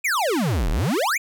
square exponential two-way sweep, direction down then up, 2528 to 34.65 to 2528 Hz, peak -20 dBFS, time 0.04-1.18 s, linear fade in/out 10 ms, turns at 0.7 s, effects none

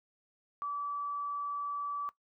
sine tone, 1153 Hz, D6, 32 cents flat, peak -33 dBFS, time 0.62-2.09 s, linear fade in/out 0 ms, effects noise-tail reverb RT60 0.1 s tail -18 dB re dry

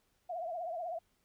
sine tone with vibrato, 685 Hz, F5, 34 cents flat, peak -36 dBFS, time 0.29-0.99 s, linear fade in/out 10 ms, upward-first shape triangle, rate 16 Hz, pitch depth 130 cents each way, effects pink hiss -75 dBFS RMS until 1.24 s

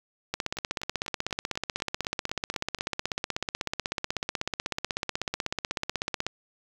two click trains, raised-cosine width 0.2 ms, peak -24 / -11 dBFS, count 10 / 97, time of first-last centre 0.57-2.787 / 0.34-6.266 s, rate 4.06 / 16.2 Hz, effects 7-bit

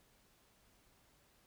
silence, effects pink hiss -70 dBFS RMS until 1.46 s

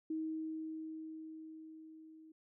sine tone with level ramp, 316.9 Hz, D#4, 32 cents sharp, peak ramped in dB -35 to -55 dBFS, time 0.1-2.32 s, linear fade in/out 5 ms, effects none

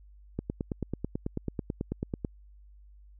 click train, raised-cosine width 3 ms, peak -18 dBFS, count 18, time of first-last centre 0.39-2.248 s, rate 9.15 Hz, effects added 50 Hz sine -51 dBFS peak until 3.19 s

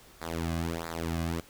sawtooth tone with flanger, 83 Hz, E2, 12 cents sharp, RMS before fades -33 dBFS, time 0.21-1.41 s, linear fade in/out 10 ms, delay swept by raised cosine 0.33 to 2.23 ms, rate 1.5 Hz, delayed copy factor -1, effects pink hiss -55 dBFS RMS until 1.49 s

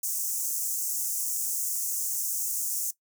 pink high-pass noise, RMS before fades -30 dBFS, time 0.03-2.91 s, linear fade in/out 5 ms, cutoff 6200 Hz, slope 48 dB/octave, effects noise-tail reverb RT60 0.1 s tail -18 dB re dry

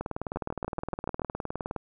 two click trains, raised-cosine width 1 ms, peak -18 / -17 dBFS, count 35 / 7, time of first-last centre 0.01-1.763 / 0.36-1.218 s, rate 19.4 / 6.99 Hz, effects none

